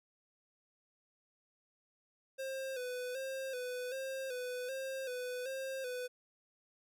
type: tone with vibrato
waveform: square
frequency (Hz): 515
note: C5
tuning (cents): -28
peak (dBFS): -39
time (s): 2.38-6.08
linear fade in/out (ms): 20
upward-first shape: square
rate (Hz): 1.3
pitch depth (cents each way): 57
effects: none